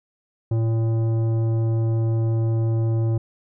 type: tone with tanh clipping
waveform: sine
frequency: 113.2 Hz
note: A2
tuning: 50 cents sharp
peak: -20 dBFS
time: 0.51-3.18 s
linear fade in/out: 5 ms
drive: 12 dB
effects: none